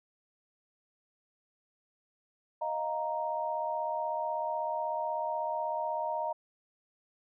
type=chord; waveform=sine; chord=Eb suspended second; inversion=none; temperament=equal; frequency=622.3 / 698.5 / 932.3 Hz; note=Eb5 / F5 / Bb5; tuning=0 / 0 / 0 cents; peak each=-35 / -38 / -33 dBFS; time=2.61-6.33 s; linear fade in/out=10 ms; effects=none